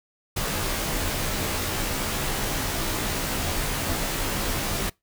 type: noise with comb filter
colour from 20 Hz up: pink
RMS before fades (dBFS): -27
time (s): 0.36-4.9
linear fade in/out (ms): 10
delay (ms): 17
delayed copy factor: -1
effects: noise-tail reverb RT60 0.2 s tail -24 dB re dry